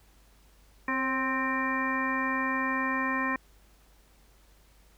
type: harmonic tone with a mistuned harmonic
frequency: 262.2 Hz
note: C4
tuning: 4 cents sharp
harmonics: 1 / 2 / 3 / 4 / 5 / 6 / 7 / 9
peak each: -32 / -40 / -43 / -31 / -43 / -42 / -31 / -37 dBFS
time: 0.88-3.36 s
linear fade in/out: 2 ms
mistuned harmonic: 2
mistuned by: +44 cents
effects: added 50 Hz sine -58 dBFS peak until 4.97 s + pink hiss -63 dBFS RMS until 4.97 s